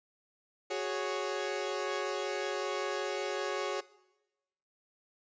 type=chord; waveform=sawtooth; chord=F# suspended second; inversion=none; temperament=equal; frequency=370 / 415.3 / 554.4 Hz; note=F#4 / G#4 / C#5; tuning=0 / 0 / 0 cents; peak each=-33 dBFS; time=0.7-3.81 s; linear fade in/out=10 ms; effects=noise-tail reverb RT60 1.0 s tail -20 dB re dry + resampled to 16000 Hz